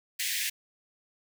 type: high-pass noise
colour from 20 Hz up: pink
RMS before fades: -31 dBFS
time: 0.19-0.5 s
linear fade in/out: 10 ms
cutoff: 1700 Hz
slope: 96 dB/octave
effects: none